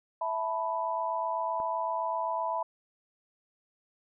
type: chord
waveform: sine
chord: E suspended fourth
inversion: none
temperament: equal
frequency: 659.3 / 880 / 987.8 Hz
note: E5 / A5 / B5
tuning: 0 / 0 / 0 cents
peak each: -34 / -35 / -31 dBFS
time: 0.21-2.63 s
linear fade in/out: 5 ms
type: click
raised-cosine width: 1 ms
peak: -30 dBFS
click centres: 1.601 s
effects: none